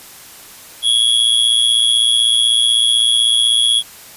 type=tone with amplitude modulation; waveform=square; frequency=3335 Hz; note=G#7; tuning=7 cents sharp; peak=-8 dBFS; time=0.82-3.83 s; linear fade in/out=50 ms; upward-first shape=sine; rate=116 Hz; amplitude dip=75%; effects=white hiss -38 dBFS RMS until 4.16 s + resampled to 32000 Hz